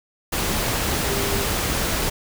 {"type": "tone in noise", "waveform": "sine", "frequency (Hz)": 399.5, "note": "G4", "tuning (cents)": 33, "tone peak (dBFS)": -28, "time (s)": [1.04, 1.47], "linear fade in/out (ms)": 10, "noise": "pink", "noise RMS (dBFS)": -23, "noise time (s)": [0.32, 2.1], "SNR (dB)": -8, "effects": []}